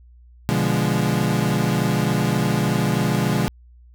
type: chord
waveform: 35% pulse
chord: B diminished seventh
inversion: none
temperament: equal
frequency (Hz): 123.47 / 146.83 / 174.61 / 207.7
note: B2 / D3 / F3 / Ab3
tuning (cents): 0 / 0 / 0 / 0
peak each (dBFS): -22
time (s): 0.49-3.48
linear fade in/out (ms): 0
effects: added 60 Hz sine -45 dBFS peak until 3.94 s